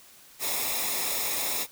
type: noise with comb filter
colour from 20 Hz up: white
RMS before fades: -29 dBFS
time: 0.39-1.67 s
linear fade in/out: 50 ms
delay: 0.66 ms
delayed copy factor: -0.65
effects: white hiss -53 dBFS RMS until 1.71 s